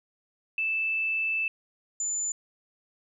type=tone pair in turn; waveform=sine; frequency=2637 / 7040 Hz; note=E7 / A8; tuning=0 / 0 cents; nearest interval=octave + perfect fourth; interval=1700 cents; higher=second; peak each=-25 / -27 dBFS; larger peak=first; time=0.58-1.48 / 2-2.32 s; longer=first; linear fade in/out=2 ms; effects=11-bit